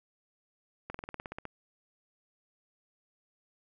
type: slowing click train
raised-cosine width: 0.5 ms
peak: -24 dBFS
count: 11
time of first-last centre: 0.9-1.453 s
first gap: 44 ms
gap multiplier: 1.05
effects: none